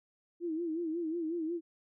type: tone with vibrato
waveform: sine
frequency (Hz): 329.9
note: E4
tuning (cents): +1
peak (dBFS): -32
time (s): 0.4-1.61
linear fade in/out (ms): 50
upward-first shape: sine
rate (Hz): 5.5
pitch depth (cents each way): 100
effects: none